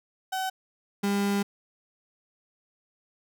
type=tone pair in turn; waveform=35% pulse; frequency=758 / 200.8 Hz; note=F#5 / G3; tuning=+42 / +42 cents; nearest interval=octave + major seventh; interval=2300 cents; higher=first; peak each=-26 / -22 dBFS; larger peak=second; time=0.32-0.5 / 1.03-1.43 s; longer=second; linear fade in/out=10 ms; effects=none